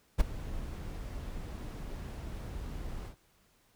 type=noise with ADSR envelope; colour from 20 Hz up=brown; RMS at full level=-22 dBFS; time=0.18-3.16 s; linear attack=27 ms; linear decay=9 ms; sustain=-18 dB; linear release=97 ms; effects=pink hiss -68 dBFS RMS until 3.75 s